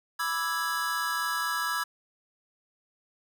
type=chord; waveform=square; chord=E dominant seventh; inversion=second; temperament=equal; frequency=987.8 / 1174.7 / 1318.5 / 1661.2 Hz; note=B5 / D6 / E6 / G#6; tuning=0 / 0 / 0 / 0 cents; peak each=-36 / -37 / -33 / -32 dBFS; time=0.19-1.84 s; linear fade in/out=10 ms; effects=none